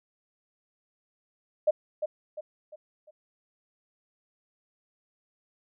sine tone with echo, 610 Hz, D#5, 34 cents flat, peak -18 dBFS, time 1.67-1.71 s, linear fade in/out 10 ms, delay 350 ms, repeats 4, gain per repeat -8 dB, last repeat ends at 3.11 s, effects none

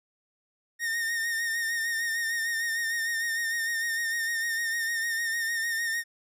45% pulse tone with vibrato, 1836 Hz, A#6, 27 cents flat, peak -27 dBFS, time 0.79-6.04 s, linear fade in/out 50 ms, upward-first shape sine, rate 6.6 Hz, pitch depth 39 cents each way, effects none

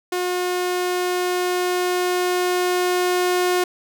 sawtooth tone with level ramp, 360 Hz, F#4, 47 cents flat, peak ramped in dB -17 to -13 dBFS, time 0.12-3.64 s, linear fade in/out 5 ms, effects none

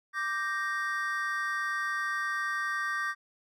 triangle chord, G minor, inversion second, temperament equal, 1174.7 / 1568 / 1864.7 Hz, D6 / G6 / Bb6, 0 / 0 / 0 cents, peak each -32 dBFS, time 0.13-3.15 s, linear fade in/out 50 ms, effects none

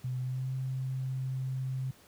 sine tone with pitch glide, 127.2 to 131 Hz, C3 to C3, -48 to +2 cents, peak -31 dBFS, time 0.04-1.91 s, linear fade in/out 5 ms, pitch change +50 cents, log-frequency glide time 0.23-0.49 s, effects pink hiss -59 dBFS RMS until 2.07 s + high-pass 60 Hz 12 dB/octave

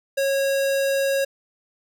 square tone, 548 Hz, C#5, 20 cents flat, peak -20 dBFS, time 0.17-1.25 s, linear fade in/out 10 ms, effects none

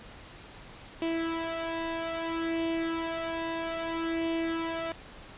sawtooth tone with flanger, 329.6 Hz, E4, in tune, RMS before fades -32 dBFS, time 1.02-4.92 s, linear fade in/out 0 ms, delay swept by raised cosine 0.34 to 1.94 ms, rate 0.61 Hz, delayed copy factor +0.65, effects pink hiss -48 dBFS RMS until 5.37 s + resampled to 8000 Hz

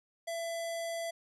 square tone with low-pass filter, 669 Hz, E5, 25 cents sharp, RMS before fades -37 dBFS, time 0.27-1.11 s, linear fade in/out 10 ms, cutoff 10000 Hz, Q 1.4, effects none

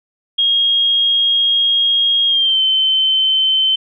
sine tone with pitch glide, 3262 to 3079 Hz, G#7 to G7, -32 to -32 cents, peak -11 dBFS, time 0.38-3.76 s, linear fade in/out 10 ms, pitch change -100 cents, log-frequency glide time 2.27-2.61 s, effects none

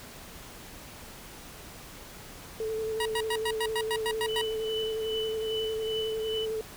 sine tone with vibrato, 440 Hz, A4, in tune, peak -29 dBFS, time 2.6-6.61 s, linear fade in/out 2 ms, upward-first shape square, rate 11 Hz, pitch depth 16 cents each way
15% pulse tone bursts, 954 Hz, A#5, 40 cents sharp, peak -22 dBFS, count 10, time 3-4.414 s, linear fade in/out 2 ms, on 55 ms, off 96 ms
sine tone with tremolo, 2989 Hz, F#7, 17 cents sharp, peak -31 dBFS, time 4.28-6.46 s, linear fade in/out 10 ms, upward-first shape triangle, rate 2.5 Hz, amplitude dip 95%
effects pink hiss -46 dBFS RMS until 6.76 s

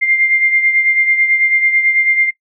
sine beating tone pair, 2100 / 2109.1 Hz, C7 / C7, +6 / +13 cents, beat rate 9.1 Hz, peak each -11 / -19 dBFS, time 0.01-2.31 s, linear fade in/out 20 ms, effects noise-tail reverb RT60 0.1 s tail -20 dB re dry

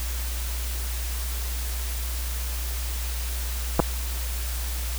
clicks, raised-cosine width 1 ms, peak -4 dBFS, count 2, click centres 3.794 / 3.8 s, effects added 60 Hz sine -27 dBFS peak until 4.98 s + white hiss -35 dBFS RMS until 4.98 s

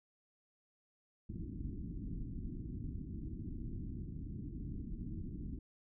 pink low-pass noise, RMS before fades -43 dBFS, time 1.29-5.59 s, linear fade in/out 5 ms, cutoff 320 Hz, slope 48 dB/octave, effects none

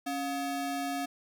square ring-modulated tone, 493.9 Hz, B4, in tune, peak -29 dBFS, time 0.06-1.06 s, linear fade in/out 10 ms, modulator 218 Hz, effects none

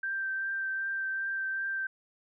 sine tone with vibrato, 1568 Hz, G6, in tune, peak -30 dBFS, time 0.03-1.87 s, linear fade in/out 5 ms, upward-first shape triangle, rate 2.6 Hz, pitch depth 16 cents each way, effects none

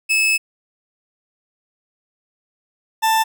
40% pulse tone pair in turn, 2600 / 886.9 Hz, E7 / A5, -24 / +14 cents, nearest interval octave + perfect fifth, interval 1862 cents, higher first, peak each -13 dBFS, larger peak neither, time 0.09-0.38 / 3.02-3.24 s, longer first, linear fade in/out 20 ms, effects none

